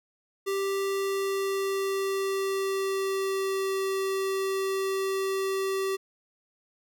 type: tone with pitch glide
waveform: square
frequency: 392 to 386.2 Hz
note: G4 to G4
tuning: 0 to -26 cents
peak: -27 dBFS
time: 0.46-5.97 s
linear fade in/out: 20 ms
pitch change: -26 cents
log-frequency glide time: 0.86-3.77 s
effects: none